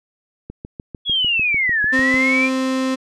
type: click train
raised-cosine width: 3 ms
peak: -18 dBFS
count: 12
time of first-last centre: 0.5-2.142 s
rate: 6.7 Hz
type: linear two-way sweep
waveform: sine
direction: down then up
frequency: 3393 to 1661.2 to 2414 Hz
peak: -15 dBFS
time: 1.05-2.5 s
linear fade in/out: 50 ms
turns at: 1.82 s
type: tone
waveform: 35% pulse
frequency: 261.6 Hz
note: C4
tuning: in tune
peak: -16 dBFS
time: 1.92-2.96 s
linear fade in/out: 20 ms
effects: low-pass 7000 Hz 12 dB/octave